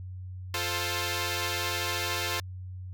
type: chord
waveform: 5% pulse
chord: F major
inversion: none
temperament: equal with one note detuned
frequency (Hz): 349.2 / 440 / 526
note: F4 / A4 / C5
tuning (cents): 0 / 0 / +9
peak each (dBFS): -22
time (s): 0.54-2.4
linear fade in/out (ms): 2
effects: added 92 Hz sine -37 dBFS peak until 2.93 s